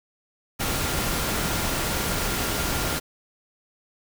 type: tone in noise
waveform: sine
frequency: 1396.9 Hz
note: F6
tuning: in tune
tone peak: -37 dBFS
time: 0.59-3 s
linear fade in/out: 20 ms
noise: pink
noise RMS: -26 dBFS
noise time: 0.59-3 s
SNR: -14 dB
effects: none